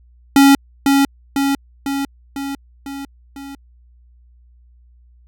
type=tone with echo; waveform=square; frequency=276.8 Hz; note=C#4; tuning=2 cents flat; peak=-7 dBFS; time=0.36-0.55 s; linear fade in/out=2 ms; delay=500 ms; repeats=6; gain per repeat=-4 dB; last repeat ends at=3.55 s; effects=added 60 Hz sine -46 dBFS peak until 5.27 s